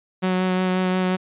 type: tone with vibrato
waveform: sawtooth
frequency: 184.7 Hz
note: F#3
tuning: 3 cents flat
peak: -15 dBFS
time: 0.22-1.17 s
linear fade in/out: 20 ms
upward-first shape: sine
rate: 5.6 Hz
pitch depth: 12 cents each way
effects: resampled to 8000 Hz